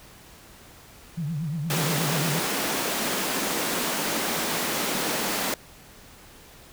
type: tone with vibrato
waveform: sine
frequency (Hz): 155.56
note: D#3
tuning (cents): 0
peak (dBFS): -26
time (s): 1.17-2.4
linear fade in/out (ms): 10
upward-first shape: triangle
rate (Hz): 8.5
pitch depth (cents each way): 210
type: high-pass noise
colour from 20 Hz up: pink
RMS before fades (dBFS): -27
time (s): 1.7-5.54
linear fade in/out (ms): 2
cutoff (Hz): 190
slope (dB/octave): 24
effects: pink hiss -49 dBFS RMS until 6.72 s